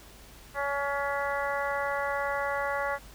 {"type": "harmonic tone", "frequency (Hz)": 281.7, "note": "C#4", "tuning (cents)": 28, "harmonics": [2, 3, 4, 5, 6, 7], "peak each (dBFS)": [-32, -34, -35, -36, -37, -37], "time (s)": [0.54, 2.99], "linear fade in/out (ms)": 50, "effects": ["added 50 Hz sine -52 dBFS peak until 3.14 s", "pink hiss -52 dBFS RMS until 3.14 s"]}